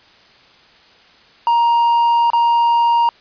triangle tone with dropouts, 938 Hz, A#5, 11 cents sharp, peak -9 dBFS, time 1.47-3.09 s, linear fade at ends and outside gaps 1 ms, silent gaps 2.302-2.333 s, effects white hiss -48 dBFS RMS until 3.2 s + resampled to 11025 Hz

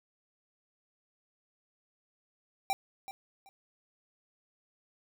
square tone with echo, 784 Hz, G5, in tune, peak -28 dBFS, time 2.7-2.73 s, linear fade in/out 0 ms, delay 380 ms, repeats 2, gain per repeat -13 dB, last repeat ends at 3.49 s, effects none

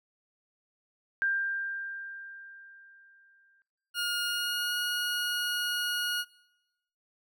sine tone with exponential decay, 1590 Hz, G6, 24 cents sharp, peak -24 dBFS, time 1.22-3.62 s, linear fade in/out 0 ms, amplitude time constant 520 ms
20% pulse tone with pitch glide, 1425 to 1444.1 Hz, F6 to F#6, +34 to -42 cents, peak -24 dBFS, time 3.94-6.25 s, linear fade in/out 50 ms, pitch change +24 cents, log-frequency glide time 4.25-4.75 s
effects noise-tail reverb RT60 0.9 s tail -22 dB re dry

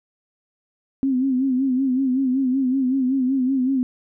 sine tone with vibrato, 261.6 Hz, C4, in tune, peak -17 dBFS, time 1.03-3.83 s, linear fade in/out 0 ms, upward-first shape sine, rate 5.3 Hz, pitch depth 77 cents each way, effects none

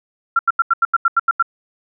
sine tone bursts, 1367 Hz, F6, 37 cents flat, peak -10 dBFS, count 10, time 0.36-1.426 s, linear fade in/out 5 ms, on 31 ms, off 84 ms, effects none

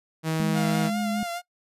sawtooth tone, 159.8 Hz, D#3, 47 cents sharp, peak -20 dBFS, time 0.23-0.91 s, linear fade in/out 50 ms
sine tone with pitch glide, 207.7 to 209.7 Hz, G#3 to G#3, 0 to +17 cents, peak -25 dBFS, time 0.4-1.23 s, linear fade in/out 0 ms, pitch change +17 cents, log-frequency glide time 0.61-0.73 s
sawtooth tone with vibrato, 698.5 Hz, F5, in tune, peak -26 dBFS, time 0.53-1.42 s, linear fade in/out 50 ms, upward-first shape sine, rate 4.8 Hz, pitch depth 38 cents each way
effects noise-tail reverb RT60 0.1 s tail -21 dB re dry + resampled to 32000 Hz

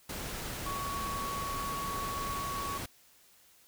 sine tone in noise, 1119 Hz, C#6, 16 cents sharp, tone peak -35 dBFS, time 0.66-2.78 s, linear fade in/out 5 ms, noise pink, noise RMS -39 dBFS, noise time 0.09-2.86 s, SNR +1 dB, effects white hiss -62 dBFS RMS until 3.67 s

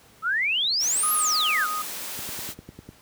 sine exponential two-way sweep, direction up then down, 1260 to 11840 to 1260 Hz, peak -21 dBFS, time 0.22-1.68 s, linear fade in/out 50 ms, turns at 1.13 s
white high-pass noise, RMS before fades -34 dBFS, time 0.79-2.55 s, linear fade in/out 50 ms, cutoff 180 Hz, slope 48 dB/octave
sine tone, 1244.5 Hz, D#6, in tune, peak -26 dBFS, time 1.03-1.82 s, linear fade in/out 5 ms
click train, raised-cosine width 3 ms, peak -26 dBFS, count 8, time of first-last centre 2.19-2.89 s, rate 10 Hz
effects pink hiss -54 dBFS RMS until 3.01 s + high-pass 60 Hz 12 dB/octave

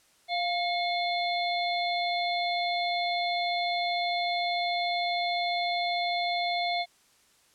harmonic tone with a mistuned harmonic, 698.5 Hz, F5, in tune, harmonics 1 / 3 / 5 / 6, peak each -28 / -33 / -35 / -36 dBFS, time 0.28-6.86 s, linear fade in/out 50 ms, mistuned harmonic 3, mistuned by +64 cents, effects white hiss -63 dBFS RMS until 7.54 s + low-pass 10000 Hz 12 dB/octave

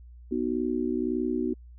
sine chord, B major, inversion none, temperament just, 246.9 / 308.7 / 370.4 Hz, B3 / D#4 / F#4, 0 / -14 / +2 cents, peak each -29 / -30 / -30 dBFS, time 0.31-1.54 s, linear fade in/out 10 ms, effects added 60 Hz sine -45 dBFS peak until 1.78 s

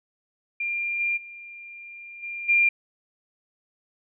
sine tone with level steps, 2393 Hz, D7, 32 cents sharp, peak -25 / -22 / -39 / -31 / -16 dBFS, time 0.6-2.69 s, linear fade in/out 5 ms, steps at 0.99 / 1.16 / 2.22 / 2.48 s, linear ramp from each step 20 ms, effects none

